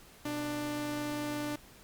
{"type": "tone pair together", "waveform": "sawtooth", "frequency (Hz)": [123.47, 295.9], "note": ["B2", "D4"], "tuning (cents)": [0, 13], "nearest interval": "octave + minor third", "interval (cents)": 1513, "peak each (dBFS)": [-40, -30], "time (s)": [0.25, 1.56], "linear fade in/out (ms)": 5, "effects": ["pink hiss -56 dBFS RMS until 1.83 s", "Opus 48 kbps"]}